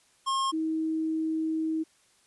square / sine tone pair in turn, 1074 / 318.4 Hz, C6 / D#4, +45 / +40 cents, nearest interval octave + major sixth, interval 2105 cents, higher first, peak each -26 dBFS, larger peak neither, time 0.26-0.52 / 0.52-1.84 s, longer second, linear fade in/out 20 ms, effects white hiss -64 dBFS RMS until 2.26 s + resampled to 24000 Hz

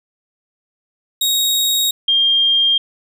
sawtooth / sine tone pair in turn, 3770 / 3206 Hz, A#7 / G7, +19 / +38 cents, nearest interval minor third, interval 281 cents, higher first, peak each -11 dBFS, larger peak neither, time 1.21-1.91 / 2.08-2.78 s, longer neither, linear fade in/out 5 ms, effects none

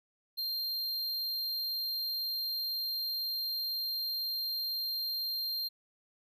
square tone, 4186 Hz, C8, in tune, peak -33 dBFS, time 0.37-5.69 s, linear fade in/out 20 ms, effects none

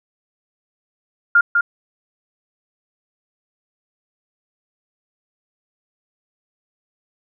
sine tone with echo, 1407 Hz, F6, 12 cents sharp, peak -8 dBFS, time 1.35-1.41 s, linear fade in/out 5 ms, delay 200 ms, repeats 1, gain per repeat -4 dB, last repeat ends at 1.61 s, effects none

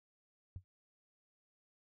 sine tone with exponential decay, 92.7 Hz, F#2, 4 cents sharp, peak -38 dBFS, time 0.56-0.64 s, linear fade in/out 0 ms, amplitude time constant 16 ms, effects none

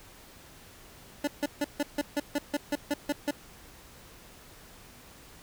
25% pulse tone bursts, 290 Hz, D4, 22 cents flat, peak -22 dBFS, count 12, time 1.24-3.31 s, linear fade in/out 5 ms, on 35 ms, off 150 ms, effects pink hiss -52 dBFS RMS until 5.42 s

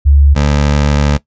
sine / 20% pulse tone pair in turn, 70.8 / 72.58 Hz, C#2 / D2, +37 / -20 cents, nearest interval unison, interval 43 cents, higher second, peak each -4 dBFS, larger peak neither, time 0.05-0.35 / 0.35-1.18 s, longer second, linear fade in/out 20 ms, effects noise-tail reverb RT60 0.1 s tail -18 dB re dry + resampled to 16000 Hz

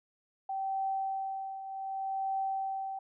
sine tone with tremolo, 774 Hz, G5, 22 cents flat, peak -29 dBFS, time 0.49-2.99 s, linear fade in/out 5 ms, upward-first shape triangle, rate 0.66 Hz, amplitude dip 70%, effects none

